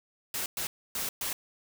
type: noise bursts at uneven times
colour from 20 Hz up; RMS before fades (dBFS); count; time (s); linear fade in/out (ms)
white; -33; 4; 0.34-0.46 / 0.57-0.67 / 0.95-1.09 / 1.21-1.33; 2
effects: none